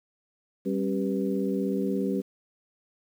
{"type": "harmonic tone with a mistuned harmonic", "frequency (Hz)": 98, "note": "G2", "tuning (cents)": 0, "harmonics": [2, 3, 4, 5], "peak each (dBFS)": [-28, -30, -31, -34], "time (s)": [0.65, 2.22], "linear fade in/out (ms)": 20, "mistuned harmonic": 3, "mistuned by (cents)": -130, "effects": ["9-bit"]}